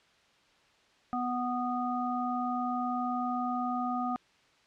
harmonic tone, 246.9 Hz, B3, in tune, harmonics 1 / 3 / 5, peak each -33 / -33 / -35 dBFS, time 1.13-4.16 s, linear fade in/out 0 ms, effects white hiss -64 dBFS RMS until 4.66 s + low-pass 4000 Hz 12 dB/octave

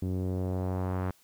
sawtooth tone with low-pass filter sweep, 92.5 Hz, F#2, in tune, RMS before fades -31 dBFS, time 0.02-1.11 s, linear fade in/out 5 ms, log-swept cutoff 310 to 1400 Hz, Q 1.3, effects white hiss -63 dBFS RMS until 1.23 s

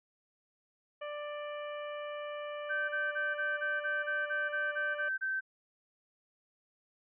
harmonic tone, 590 Hz, D5, 8 cents sharp, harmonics 1 / 2 / 3 / 4 / 5, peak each -39 / -45 / -49 / -51 / -53 dBFS, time 1.01-5.09 s, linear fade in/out 10 ms
sine tone bursts, 1549 Hz, G6, 21 cents flat, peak -31 dBFS, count 12, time 2.69-5.409 s, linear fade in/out 20 ms, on 200 ms, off 29 ms
effects none

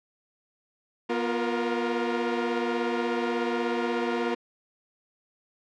sawtooth tone cluster, 242 / 352.4 / 467.5 Hz, B3 / F4 / A#4, -35 / +16 / +5 cents, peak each -26 dBFS, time 1.09-4.35 s, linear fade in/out 10 ms, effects low-pass 3000 Hz 12 dB/octave

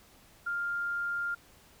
sine tone, 1400 Hz, F6, 4 cents sharp, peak -30 dBFS, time 0.46-1.35 s, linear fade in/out 10 ms, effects pink hiss -59 dBFS RMS until 1.8 s

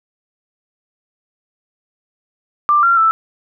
sine tone with pitch steps, 1183 / 1376 / 1322 Hz, D6 / F6 / E6, +12 / -26 / +5 cents, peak -9 dBFS, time 2.69-3.11 s, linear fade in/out 0 ms, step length 140 ms, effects none

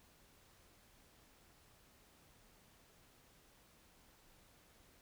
silence, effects pink hiss -67 dBFS RMS until 5.01 s

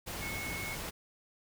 sine tone in noise, 2191 Hz, C#7, 21 cents flat, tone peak -39 dBFS, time 0.21-0.76 s, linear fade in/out 20 ms, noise pink, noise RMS -40 dBFS, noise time 0.06-0.91 s, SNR -2 dB, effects none

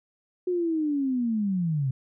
sine linear sweep, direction down, 366.4 to 126.5 Hz, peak -23 dBFS, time 0.47-1.91 s, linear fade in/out 5 ms, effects none

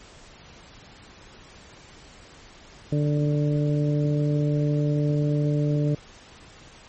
harmonic tone, 147.4 Hz, D3, 7 cents sharp, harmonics 1 / 2 / 3 / 4, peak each -21 / -27 / -31 / -33 dBFS, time 2.92-5.95 s, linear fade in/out 5 ms, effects pink hiss -48 dBFS RMS until 6.88 s + MP3 32 kbps

